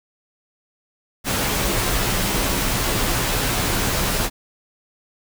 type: noise with comb filter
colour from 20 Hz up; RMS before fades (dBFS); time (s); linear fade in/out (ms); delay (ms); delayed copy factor
pink; -21; 1.24-4.3; 50; 13; -0.5
effects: none